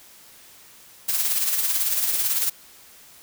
blue noise with tremolo, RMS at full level -21 dBFS, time 1.08-2.5 s, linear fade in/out 10 ms, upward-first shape sine, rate 18 Hz, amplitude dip 45%, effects white hiss -49 dBFS RMS until 3.22 s

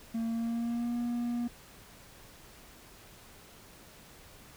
triangle tone with pitch glide, 227.6 to 239.1 Hz, A#3 to A#3, -41 to +44 cents, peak -28 dBFS, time 0.14-1.48 s, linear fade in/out 10 ms, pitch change +85 cents, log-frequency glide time 0.25-0.94 s, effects pink hiss -54 dBFS RMS until 4.56 s

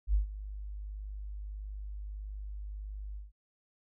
sine tone with ADSR envelope, 50.8 Hz, G#1, 38 cents flat, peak -22 dBFS, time 0.07-3.32 s, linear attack 71 ms, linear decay 120 ms, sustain -16 dB, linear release 160 ms, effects none

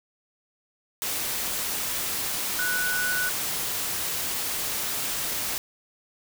sine tone in noise, 1480 Hz, F#6, in tune, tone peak -25 dBFS, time 2.59-3.29 s, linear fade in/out 0 ms, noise white, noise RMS -29 dBFS, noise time 1.02-5.58 s, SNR +1 dB, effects none

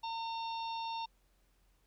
harmonic tone with a mistuned harmonic, 912 Hz, A#5, 38 cents flat, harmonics 1 / 3 / 4 / 5 / 6, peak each -37 / -50 / -47 / -52 / -54 dBFS, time 0.03-1.06 s, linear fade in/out 10 ms, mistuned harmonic 5, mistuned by -63 cents, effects added 44 Hz sine -69 dBFS peak until 1.86 s + pink hiss -75 dBFS RMS until 1.86 s

